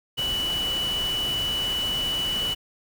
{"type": "tone in noise", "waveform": "sine", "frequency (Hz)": 2960, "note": "F#7", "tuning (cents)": 0, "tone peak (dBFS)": -24, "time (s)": [0.17, 2.55], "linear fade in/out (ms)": 20, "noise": "pink", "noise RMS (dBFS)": -34, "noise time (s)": [0.17, 2.55], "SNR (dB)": 7, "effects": []}